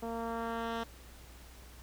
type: tone with low-pass filter sweep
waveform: 10% pulse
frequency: 229.5 Hz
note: A#3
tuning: 27 cents flat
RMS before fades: -37 dBFS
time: 0.02-0.84 s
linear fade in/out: 10 ms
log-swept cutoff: 690 to 3900 Hz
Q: 0.89
effects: added 60 Hz sine -52 dBFS peak until 1.82 s + pink hiss -56 dBFS RMS until 1.82 s